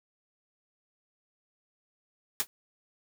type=noise with exponential decay; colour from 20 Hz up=white; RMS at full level=-24 dBFS; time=2.4-2.47 s; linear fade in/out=0 ms; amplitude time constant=15 ms; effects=none